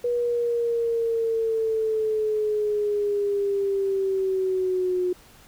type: linear sweep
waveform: sine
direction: down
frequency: 484.2 to 360 Hz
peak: -21 dBFS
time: 0.04-5.13 s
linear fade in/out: 5 ms
effects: pink hiss -52 dBFS RMS until 5.47 s